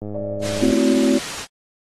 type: click train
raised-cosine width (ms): 2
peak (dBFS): -18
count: 73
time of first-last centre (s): 0.02-0.712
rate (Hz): 104
type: tone with pitch glide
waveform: sine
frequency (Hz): 587.3 to 569.9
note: D5 to C#5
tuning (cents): 0 to +48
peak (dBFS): -25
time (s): 0.14-1.19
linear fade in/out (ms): 10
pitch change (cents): -52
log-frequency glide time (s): 0.58-0.66
type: noise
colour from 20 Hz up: white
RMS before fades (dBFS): -27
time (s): 0.41-1.47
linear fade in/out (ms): 50
type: chord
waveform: sine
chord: F# half-diminished seventh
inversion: first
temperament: equal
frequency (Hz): 220 / 261.6 / 329.6 / 370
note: A3 / C4 / E4 / F#4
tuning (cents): 0 / 0 / 0 / 0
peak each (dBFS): -21 / -17 / -21 / -22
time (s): 0.61-1.19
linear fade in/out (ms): 20
effects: low-pass 7000 Hz 12 dB/octave + AAC 32 kbps